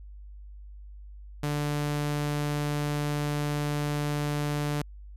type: tone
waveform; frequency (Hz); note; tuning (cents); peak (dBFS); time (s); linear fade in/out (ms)
sawtooth; 147; D3; +2; -23; 1.43-4.82; 5
effects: added 50 Hz sine -42 dBFS peak until 5.16 s + resampled to 32000 Hz